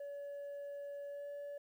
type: tone with pitch glide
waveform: sine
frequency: 569 to 573.6 Hz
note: C#5 to D5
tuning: +45 to -41 cents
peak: -40 dBFS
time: 0-1.58 s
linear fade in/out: 5 ms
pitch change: +14 cents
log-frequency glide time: 1.08-1.27 s
effects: tanh soft clip ceiling -42 dBFS + 12-bit